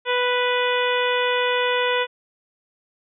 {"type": "harmonic tone", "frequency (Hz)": 493.9, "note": "B4", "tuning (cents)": 0, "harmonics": [1, 2, 3, 4, 5, 6, 7], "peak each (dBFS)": [-22, -25, -27, -28, -29, -30, -30], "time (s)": [0.05, 2.07], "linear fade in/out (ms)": 50, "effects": []}